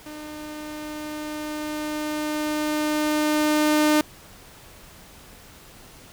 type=tone with level ramp; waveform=sawtooth; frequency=303 Hz; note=D#4; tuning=46 cents flat; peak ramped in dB=-32 to -12 dBFS; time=0.06-4.01 s; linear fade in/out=2 ms; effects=pink hiss -47 dBFS RMS until 6.12 s